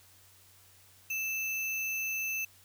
sine tone with sample-and-hold, 2637 Hz, E7, in tune, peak -31 dBFS, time 1.1-2.45 s, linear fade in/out 5 ms, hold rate 8820 Hz, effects added 94 Hz sine -65 dBFS peak until 2.64 s + white hiss -60 dBFS RMS until 2.64 s

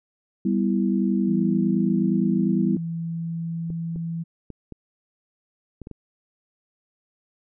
sine chord, E minor, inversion first, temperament equal, 196 / 246.9 / 329.6 Hz, G3 / B3 / E4, 0 / 0 / 0 cents, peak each -21 / -25 / -26 dBFS, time 0.45-2.77 s, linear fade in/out 5 ms
sine tone with pitch glide, 167.5 to 166.25 Hz, E3 to E3, +28 to +15 cents, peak -26 dBFS, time 1.27-4.24 s, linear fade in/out 20 ms, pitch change -13 cents, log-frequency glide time 2.15-2.75 s
clicks, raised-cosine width 3 ms, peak -24 dBFS, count 7, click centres 3.703 / 3.96 / 4.503 / 4.723 / 5.817 / 5.871 / 5.913 s
effects none

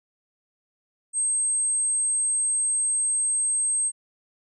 sine tone, 8380 Hz, C9, 2 cents sharp, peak -21 dBFS, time 1.13-3.92 s, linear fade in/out 50 ms, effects none

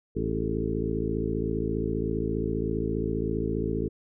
harmonic tone with a mistuned harmonic, 55 Hz, A1, in tune, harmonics 1 / 2 / 3 / 4 / 5 / 6 / 7 / 8, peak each -34 / -34 / -34 / -34 / -34 / -34 / -34 / -34 dBFS, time 0.15-3.89 s, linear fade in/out 20 ms, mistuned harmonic 7, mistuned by +52 cents, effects none

